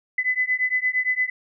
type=beating tone pair; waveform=sine; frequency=2006 / 2014.7 Hz; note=B6 / B6; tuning=+26 / +34 cents; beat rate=8.7 Hz; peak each=-23 / -23 dBFS; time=0.18-1.3 s; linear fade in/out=5 ms; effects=none